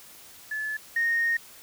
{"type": "tone pair in turn", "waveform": "sine", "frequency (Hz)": [1726, 1852.9], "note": ["A6", "A#6"], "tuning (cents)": [-34, -11], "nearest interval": "minor second", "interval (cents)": 123, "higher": "second", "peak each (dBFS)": [-28, -21], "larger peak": "second", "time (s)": [[0.51, 0.77], [0.96, 1.37]], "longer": "second", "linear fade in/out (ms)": 5, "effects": ["tanh soft clip ceiling -17 dBFS", "white hiss -49 dBFS RMS until 1.62 s"]}